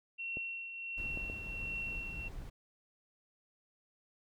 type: tone with tremolo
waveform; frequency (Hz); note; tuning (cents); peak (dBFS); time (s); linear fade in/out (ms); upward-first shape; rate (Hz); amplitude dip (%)
sine; 2724; F7; -44; -36; 0.18-2.29; 20; triangle; 1.4; 55
type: clicks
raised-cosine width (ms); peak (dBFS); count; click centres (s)
2; -31; 3; 0.371 / 1.174 / 1.299
type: noise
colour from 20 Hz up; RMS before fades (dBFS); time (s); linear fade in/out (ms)
brown; -45; 0.97-2.5; 10
effects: none